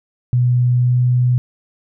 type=tone with pitch glide; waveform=sine; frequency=123.47 to 124.26 Hz; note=B2 to B2; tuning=0 to +11 cents; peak=-11 dBFS; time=0.33-1.38 s; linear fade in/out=0 ms; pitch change=+11 cents; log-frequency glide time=0.79-0.96 s; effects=none